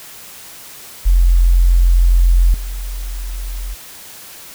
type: tone with level steps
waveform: sine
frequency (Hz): 43.65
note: F1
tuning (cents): 0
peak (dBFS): -7 / -21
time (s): 1.05-3.75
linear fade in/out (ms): 20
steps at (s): 2.54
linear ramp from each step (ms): 2
effects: white hiss -36 dBFS RMS until 4.54 s